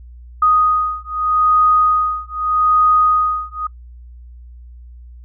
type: beating tone pair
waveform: sine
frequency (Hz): 1244.5 / 1245.31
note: D#6 / D#6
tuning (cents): 0 / +1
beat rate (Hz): 0.81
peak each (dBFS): -15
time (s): 0.42-3.67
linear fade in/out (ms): 5
effects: noise-tail reverb RT60 0.1 s tail -23 dB re dry + added 60 Hz sine -35 dBFS peak until 5.24 s